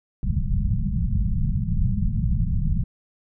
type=low-pass noise; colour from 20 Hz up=pink; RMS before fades=-22 dBFS; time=0.23-2.84 s; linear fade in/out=2 ms; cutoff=210 Hz; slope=96 dB/octave; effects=none